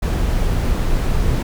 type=noise; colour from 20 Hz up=brown; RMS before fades=-17 dBFS; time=0.02-1.43 s; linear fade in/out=10 ms; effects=none